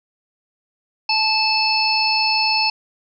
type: harmonic tone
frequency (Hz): 874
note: A5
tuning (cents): -12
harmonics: 1 / 3 / 5 / 6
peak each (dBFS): -21 / -21 / -21 / -21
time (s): 1.09-2.7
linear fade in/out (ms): 5
effects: none